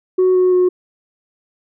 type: tone with pitch steps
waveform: sine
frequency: 370 / 366.6 / 363.2 Hz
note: F#4 / F#4 / F#4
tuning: 0 / -16 / -32 cents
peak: -8 dBFS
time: 0.18-0.69 s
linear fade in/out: 10 ms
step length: 170 ms
effects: tanh soft clip ceiling -8 dBFS